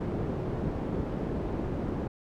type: low-pass noise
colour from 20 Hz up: white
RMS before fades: -32 dBFS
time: 0-2.08 s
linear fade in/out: 10 ms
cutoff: 340 Hz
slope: 12 dB/octave
effects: none